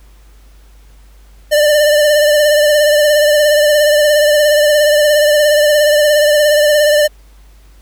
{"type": "tone with vibrato", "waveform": "square", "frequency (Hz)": 596, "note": "D5", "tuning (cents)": 25, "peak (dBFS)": -8, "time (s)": [1.51, 7.08], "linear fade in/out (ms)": 20, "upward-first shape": "triangle", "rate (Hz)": 17, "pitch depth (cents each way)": 43, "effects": ["added 50 Hz sine -39 dBFS peak until 7.81 s", "pink hiss -51 dBFS RMS until 7.81 s"]}